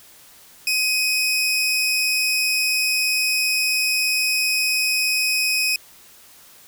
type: tone pair together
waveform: sawtooth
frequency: 2517 / 5361 Hz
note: D#7 / E8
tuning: +19 / +28 cents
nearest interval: octave + minor second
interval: 1309 cents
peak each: -16 / -22 dBFS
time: 0.67-5.76 s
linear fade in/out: 2 ms
effects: white hiss -48 dBFS RMS until 6.67 s